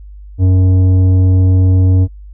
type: tone with tanh clipping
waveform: sine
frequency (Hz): 92.8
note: F#2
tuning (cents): +6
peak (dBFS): -8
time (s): 0.38-2.08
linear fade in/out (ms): 50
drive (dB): 10
effects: noise-tail reverb RT60 0.1 s tail -24 dB re dry + added 50 Hz sine -30 dBFS peak until 2.33 s